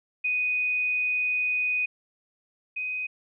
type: tone pair in turn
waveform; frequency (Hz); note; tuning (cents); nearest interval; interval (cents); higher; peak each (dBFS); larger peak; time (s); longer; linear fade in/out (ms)
sine; 2489 / 2505; D#7 / D#7; 0 / +11; unison; 11; second; -23 / -28; first; 0.24-1.86 / 2.76-3.07; first; 10
effects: none